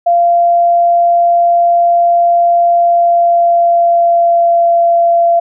sine tone with pitch glide, 690 to 683.3 Hz, F5 to F5, -21 to -38 cents, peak -6 dBFS, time 0.06-5.4 s, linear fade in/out 10 ms, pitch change -17 cents, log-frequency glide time 2.76-4.71 s, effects none

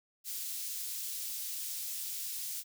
white high-pass noise, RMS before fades -39 dBFS, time 0.24-2.64 s, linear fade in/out 50 ms, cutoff 4100 Hz, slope 12 dB/octave, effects none

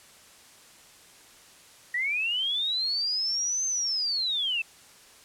sine linear two-way sweep, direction up then down, 1888 to 6300 to 2597 Hz, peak -25 dBFS, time 1.94-4.62 s, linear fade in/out 5 ms, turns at 3.66 s, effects white hiss -53 dBFS RMS until 5.24 s + low-pass 10000 Hz 12 dB/octave

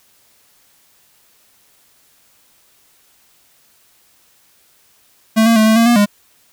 square tone with pitch steps, 221.2 / 229.2 / 217.6 / 220.1 / 230 / 238.4 / 205.2 Hz, A3 / A#3 / A3 / A3 / A#3 / A#3 / G#3, +9 / -29 / -19 / +1 / -23 / +39 / -21 cents, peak -9 dBFS, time 5.36-6.06 s, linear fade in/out 20 ms, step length 100 ms, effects white hiss -54 dBFS RMS until 6.52 s

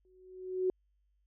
sine tone with exponential growth, 370.7 Hz, F#4, 3 cents sharp, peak -25 dBFS, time 0.05-0.7 s, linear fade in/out 1 ms, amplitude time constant 140 ms, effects added 50 Hz sine -70 dBFS peak until 1.26 s

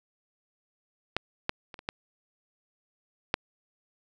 clicks, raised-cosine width 0.3 ms, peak -10 / -10 / -26 / -28 / -14 / -7 dBFS, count 6, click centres 1.166 / 1.494 / 1.742 / 1.791 / 1.889 / 3.341 s, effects none

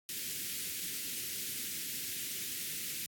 white band-stop noise, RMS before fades -39 dBFS, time 0.09-3.06 s, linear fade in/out 0 ms, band 380 to 1900 Hz, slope 24 dB/octave, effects high-pass 100 Hz 12 dB/octave + AAC 64 kbps

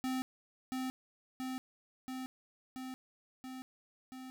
square tone with echo, 258.8 Hz, C4, 19 cents flat, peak -34 dBFS, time 0.04-0.22 s, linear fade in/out 0 ms, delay 680 ms, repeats 6, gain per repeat -2 dB, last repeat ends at 4.3 s, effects none

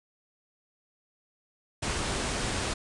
pink low-pass noise, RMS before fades -31 dBFS, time 1.82-2.74 s, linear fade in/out 10 ms, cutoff 9800 Hz, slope 96 dB/octave, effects none

